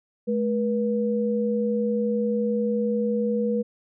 sine tone pair together, 214.2 / 482.8 Hz, A3 / B4, -46 / -39 cents, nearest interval octave + major second, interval 1407 cents, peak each -24 dBFS, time 0.27-3.63 s, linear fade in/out 20 ms, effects none

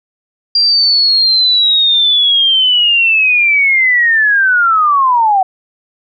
sine linear sweep, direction down, 4770 to 740 Hz, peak -7 dBFS, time 0.55-5.43 s, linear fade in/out 5 ms, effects none

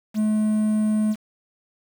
triangle tone with quantisation, 214.5 Hz, A3, 44 cents flat, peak -16 dBFS, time 0.14-1.16 s, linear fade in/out 50 ms, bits 7, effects none

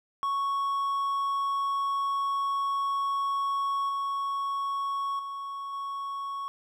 triangle tone with level steps, 1108.7 Hz, C#6, in tune, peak -24 / -26 / -32 / -30 dBFS, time 0.23-6.48 s, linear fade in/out 0 ms, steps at 3.89 / 5.19 / 5.73 s, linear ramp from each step 2 ms, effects none

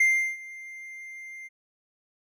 triangle tone with ADSR envelope, 2098 Hz, C7, 4 cents sharp, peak -15 dBFS, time 0-1.49 s, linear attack 6 ms, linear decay 360 ms, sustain -22 dB, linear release 27 ms, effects none

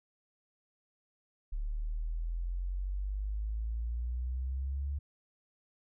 sine exponential sweep, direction up, 36 to 71.7 Hz, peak -32 dBFS, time 1.52-4.99 s, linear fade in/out 10 ms, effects none

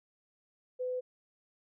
sine tone, 504 Hz, B4, 35 cents sharp, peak -32 dBFS, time 0.79-1.01 s, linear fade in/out 20 ms, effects none

